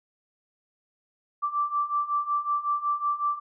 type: beating tone pair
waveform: sine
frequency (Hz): 1167 / 1172.4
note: D6 / D6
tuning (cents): -11 / -3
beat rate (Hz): 5.4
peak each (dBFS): -29 / -26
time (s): 1.42-3.4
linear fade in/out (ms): 20
effects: none